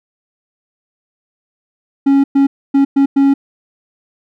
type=tone bursts at uneven times; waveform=triangle; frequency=276.2 Hz; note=C#4; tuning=6 cents flat; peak=-5 dBFS; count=5; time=2.06-2.24 / 2.35-2.47 / 2.74-2.85 / 2.96-3.06 / 3.16-3.34 s; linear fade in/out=10 ms; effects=none